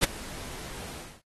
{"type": "noise with ADSR envelope", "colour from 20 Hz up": "pink", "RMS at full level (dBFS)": -18, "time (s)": [0.01, 1.22], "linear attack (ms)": 30, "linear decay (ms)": 10, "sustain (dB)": -23, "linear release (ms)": 270, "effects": ["AAC 32 kbps"]}